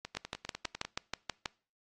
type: two click trains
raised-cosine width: 0.2 ms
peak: -22 / -17 dBFS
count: 9 / 9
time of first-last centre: 0.05-0.85 / 0.17-1.458 s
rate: 10 / 6.21 Hz
effects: noise-tail reverb RT60 0.4 s tail -24 dB re dry + AAC 32 kbps